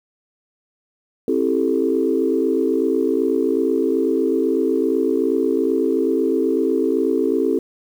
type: chord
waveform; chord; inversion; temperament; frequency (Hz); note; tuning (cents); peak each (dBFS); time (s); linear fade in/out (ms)
sine; A minor seventh; first; equal with one note detuned; 266.7 / 329.6 / 392 / 440; C4 / E4 / G4 / A4; +33 / 0 / 0 / 0; -21; 1.28-7.59; 2
effects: tanh soft clip ceiling -5 dBFS + 8-bit